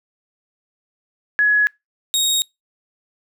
sine / 25% pulse tone pair in turn, 1685 / 3755 Hz, G#6 / A#7, +25 / +12 cents, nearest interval octave + major second, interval 1387 cents, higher second, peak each -12 dBFS, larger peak neither, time 1.39-1.67 / 2.14-2.42 s, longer neither, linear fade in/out 0 ms, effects noise-tail reverb RT60 0.2 s tail -26 dB re dry

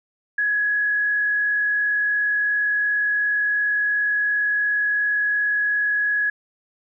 sine tone with frequency modulation, 1678 Hz, G#6, 17 cents sharp, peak -18 dBFS, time 0.38-6.3 s, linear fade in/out 5 ms, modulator 42.8 Hz, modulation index 0.39, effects none

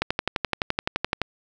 click train, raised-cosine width 0.3 ms, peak -6 dBFS, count 15, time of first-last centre 0.02-1.217 s, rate 11.7 Hz, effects none

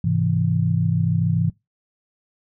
sine chord, Ab augmented, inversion none, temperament equal, 103.83 / 130.81 / 164.81 Hz, Ab2 / C3 / E3, 0 / 0 / 0 cents, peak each -22 / -23 / -20 dBFS, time 0.04-1.5 s, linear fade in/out 5 ms, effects noise-tail reverb RT60 0.2 s tail -23 dB re dry

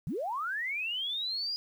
sine linear sweep, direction up, 118 to 4938 Hz, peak -31 dBFS, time 0.07-1.56 s, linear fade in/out 0 ms, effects 10-bit

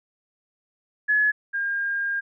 sine tone pair in turn, 1700 / 1611.3 Hz, G#6 / G6, +40 / +47 cents, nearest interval minor second, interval 93 cents, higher first, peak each -17 / -23 dBFS, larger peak first, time 1.08-1.32 / 1.53-2.21 s, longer second, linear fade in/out 20 ms, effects none

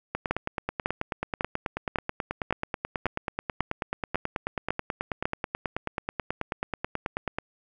two click trains, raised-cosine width 0.5 ms, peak -10 / -13 dBFS, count 10 / 68, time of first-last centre 0.31-5.255 / 0.15-7.385 s, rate 1.82 / 9.26 Hz, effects none

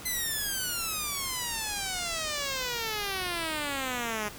5% pulse exponential sweep, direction down, 2058 to 205.8 Hz, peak -19 dBFS, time 0.05-4.29 s, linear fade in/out 10 ms, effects pink hiss -44 dBFS RMS until 4.38 s

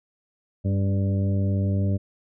harmonic tone with a mistuned harmonic, 98 Hz, G2, in tune, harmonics 1 / 2 / 3 / 4 / 5 / 6, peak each -21 / -27 / -34 / -39 / -41 / -37 dBFS, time 0.64-1.98 s, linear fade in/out 20 ms, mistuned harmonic 3, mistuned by -32 cents, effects none

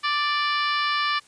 harmonic tone, 587.3 Hz, D5, in tune, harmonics 2 / 3 / 4 / 5 / 6 / 7 / 8 / 9, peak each -24 / -28 / -30 / -32 / -34 / -35 / -36 / -37 dBFS, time 0.03-1.2 s, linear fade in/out 20 ms, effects white hiss -54 dBFS RMS until 1.27 s + resampled to 22050 Hz

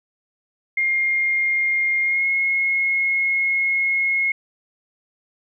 sine tone with pitch glide, 2123 to 2164 Hz, C7 to C#7, +25 to -42 cents, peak -17 dBFS, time 0.77-4.32 s, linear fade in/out 5 ms, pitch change +33 cents, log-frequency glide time 2.02-2.26 s, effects none

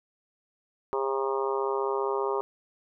harmonic tone, 135 Hz, C#3, 45 cents flat, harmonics 3 / 4 / 5 / 6 / 7 / 8 / 9, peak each -28 / -35 / -40 / -37 / -33 / -36 / -37 dBFS, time 0.93-2.41 s, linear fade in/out 0 ms, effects none

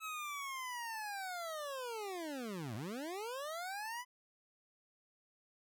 25% pulse linear two-way sweep, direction down then up, 1300 to 100.4 to 1008 Hz, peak -37 dBFS, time 0-4.05 s, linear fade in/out 50 ms, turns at 2.75 s, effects none

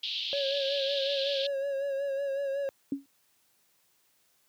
pink band-pass noise, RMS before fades -34 dBFS, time 0.03-1.47 s, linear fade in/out 5 ms, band 3000 to 4200 Hz, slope 48 dB/octave
triangle tone with vibrato, 553 Hz, C#5, 4 cents flat, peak -27 dBFS, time 0.33-2.69 s, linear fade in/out 0 ms, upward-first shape sine, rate 5.4 Hz, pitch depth 41 cents each way
sine tone with exponential decay, 277.2 Hz, C#4, in tune, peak -24 dBFS, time 2.92-3.06 s, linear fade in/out 2 ms, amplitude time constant 29 ms
effects white hiss -69 dBFS RMS until 4.48 s + high-pass 80 Hz 12 dB/octave

